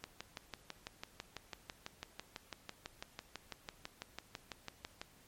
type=click train; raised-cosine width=0.2 ms; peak=-25 dBFS; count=31; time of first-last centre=0.04-5.015 s; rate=6.03 Hz; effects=pink hiss -64 dBFS RMS until 5.27 s + MP3 64 kbps